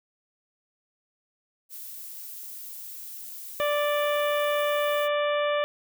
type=noise; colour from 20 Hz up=violet; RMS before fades=-40 dBFS; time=1.69-5.09 s; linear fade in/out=50 ms
type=harmonic tone; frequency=587.3 Hz; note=D5; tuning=in tune; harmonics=1 / 2 / 3 / 4 / 5 / 6; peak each=-24 / -30 / -34 / -36 / -38 / -40 dBFS; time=3.6-5.64 s; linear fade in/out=0 ms
effects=none